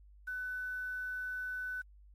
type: tone with quantisation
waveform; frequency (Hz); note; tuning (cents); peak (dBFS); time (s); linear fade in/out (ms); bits
sine; 1500; F#6; +23; -36; 0.27-1.82; 10; 10
effects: added 50 Hz sine -55 dBFS peak until 2.14 s + MP3 64 kbps